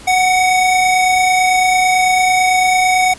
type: tone pair together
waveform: square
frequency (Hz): 740 / 2249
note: F#5 / C#7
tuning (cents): 0 / +24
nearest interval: octave + perfect fifth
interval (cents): 1924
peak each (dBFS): -12 / -17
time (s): 0.07-3.14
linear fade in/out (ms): 10
effects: pink hiss -37 dBFS RMS until 3.18 s + resampled to 24000 Hz